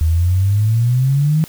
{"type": "exponential sweep", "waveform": "sine", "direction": "up", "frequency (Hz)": [77.7, 160.7], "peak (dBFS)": -11, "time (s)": [0.01, 1.44], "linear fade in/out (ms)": 0, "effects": ["white hiss -40 dBFS RMS until 1.48 s"]}